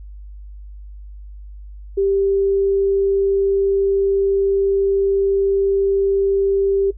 sine tone, 393 Hz, G4, 4 cents sharp, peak -14 dBFS, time 1.97-6.91 s, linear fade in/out 10 ms, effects noise-tail reverb RT60 0.1 s tail -17 dB re dry + added 50 Hz sine -33 dBFS peak until 6.97 s

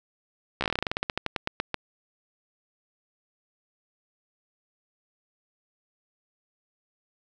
slowing click train, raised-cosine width 0.3 ms, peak -10 dBFS, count 21, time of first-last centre 0.61-1.743 s, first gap 14 ms, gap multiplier 1.13, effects none

